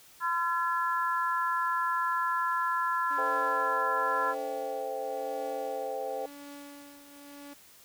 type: harmonic tone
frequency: 340 Hz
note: F4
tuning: 46 cents flat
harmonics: 3 / 4 / 5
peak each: -29 / -31 / -34 dBFS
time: 0.2-4.35 s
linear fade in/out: 50 ms
type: tone with tremolo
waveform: sawtooth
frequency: 285.5 Hz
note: D4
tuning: 49 cents flat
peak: -39 dBFS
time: 3.1-7.54 s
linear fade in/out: 10 ms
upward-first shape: triangle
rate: 0.95 Hz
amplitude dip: 70%
type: chord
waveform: sine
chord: A minor seventh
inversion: none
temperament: equal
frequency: 440 / 523.3 / 659.3 / 784 Hz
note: A4 / C5 / E5 / G5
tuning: 0 / 0 / 0 / 0 cents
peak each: -39 / -35 / -41 / -37 dBFS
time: 3.18-6.26 s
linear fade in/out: 2 ms
effects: white hiss -56 dBFS RMS until 7.84 s